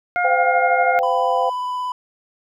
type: harmonic tone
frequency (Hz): 711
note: F5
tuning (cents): +31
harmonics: 1 / 2 / 3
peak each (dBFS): -19 / -22 / -24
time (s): 0.16-0.99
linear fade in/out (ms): 0
type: chord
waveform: sine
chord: C suspended fourth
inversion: none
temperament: equal with one note detuned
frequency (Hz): 514 / 698.5 / 784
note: C5 / F5 / G5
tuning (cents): -31 / 0 / 0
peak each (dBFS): -21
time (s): 0.24-1.5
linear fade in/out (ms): 10
type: tone with vibrato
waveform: triangle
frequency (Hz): 997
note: B5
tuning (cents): +16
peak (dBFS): -20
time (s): 1.03-1.92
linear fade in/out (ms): 2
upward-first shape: triangle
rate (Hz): 17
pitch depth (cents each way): 13
effects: none